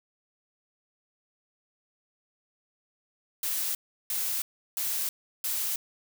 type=noise bursts; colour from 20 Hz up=blue; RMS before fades=-30 dBFS; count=4; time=3.43-5.76 s; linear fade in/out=2 ms; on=320 ms; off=350 ms; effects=none